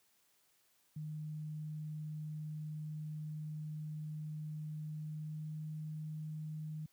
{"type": "tone with pitch glide", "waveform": "sine", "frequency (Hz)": [153.3, 154.63], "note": ["D#3", "D#3"], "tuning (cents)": [-25, -10], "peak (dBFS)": -40, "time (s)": [0.96, 6.86], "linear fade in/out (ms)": 5, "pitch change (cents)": 15, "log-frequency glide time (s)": [4.92, 5.61], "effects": ["white hiss -73 dBFS RMS until 6.92 s", "high-pass 60 Hz 12 dB/octave"]}